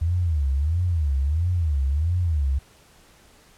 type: tone with vibrato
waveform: sine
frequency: 77.78 Hz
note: D#2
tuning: in tune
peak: -19 dBFS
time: 0.01-2.59 s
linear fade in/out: 10 ms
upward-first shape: sine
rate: 1.5 Hz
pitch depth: 250 cents each way
effects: pink hiss -54 dBFS RMS until 3.57 s + low-pass 12000 Hz 12 dB/octave